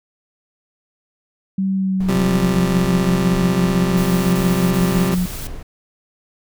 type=tone with pitch glide; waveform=sine; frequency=192.1 to 180.27 Hz; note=G3 to F#3; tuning=-35 to -45 cents; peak=-16 dBFS; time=1.58-5.26 s; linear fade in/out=5 ms; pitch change=-110 cents; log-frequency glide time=1.74-2.6 s
type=noise with tremolo; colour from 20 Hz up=brown; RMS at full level=-28 dBFS; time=2-5.63 s; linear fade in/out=5 ms; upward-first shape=triangle; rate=3.8 Hz; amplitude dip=30%
type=chord; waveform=25% pulse; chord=C suspended fourth; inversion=none; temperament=just; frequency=130.81 / 174.42 / 196.22 Hz; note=C3 / F3 / G3; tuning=0 / -2 / +2 cents; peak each=-19 dBFS; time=2.08-5.15 s; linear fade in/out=10 ms
type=noise bursts; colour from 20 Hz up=white; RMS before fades=-33 dBFS; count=4; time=3.97-5.473 s; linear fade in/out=5 ms; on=360 ms; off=21 ms
effects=none